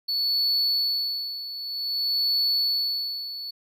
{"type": "tone with tremolo", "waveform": "triangle", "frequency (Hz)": 4435, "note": "C#8", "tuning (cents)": 0, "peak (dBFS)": -19, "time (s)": [0.08, 3.51], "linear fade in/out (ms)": 10, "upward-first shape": "sine", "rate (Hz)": 0.53, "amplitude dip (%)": 75, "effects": []}